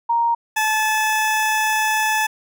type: tone pair in turn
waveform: sine / 20% pulse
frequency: 934 / 866.8 Hz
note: A#5 / A5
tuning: +3 / -26 cents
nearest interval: minor second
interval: 129 cents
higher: first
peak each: -15 / -12 dBFS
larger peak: second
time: 0.09-0.35 / 0.56-2.27 s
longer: second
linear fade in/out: 10 ms
effects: none